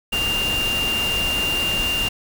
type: tone in noise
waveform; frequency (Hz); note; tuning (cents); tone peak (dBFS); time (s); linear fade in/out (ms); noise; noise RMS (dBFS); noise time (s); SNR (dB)
sine; 2794; F7; 0; -20; 0.12-2.09; 10; pink; -27; 0.12-2.09; +4
effects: none